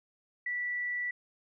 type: tone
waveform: sine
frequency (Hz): 1960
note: B6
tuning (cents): -14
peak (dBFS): -31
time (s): 0.46-1.11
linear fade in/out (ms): 5
effects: none